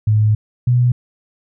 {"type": "tone pair in turn", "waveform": "sine", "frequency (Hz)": [107.2, 123.03], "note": ["A2", "B2"], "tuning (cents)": [-45, -6], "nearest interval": "major second", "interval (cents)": 239, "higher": "second", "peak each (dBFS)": -10, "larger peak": "neither", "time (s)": [[0.07, 0.35], [0.67, 0.92]], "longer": "first", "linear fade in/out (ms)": 5, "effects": []}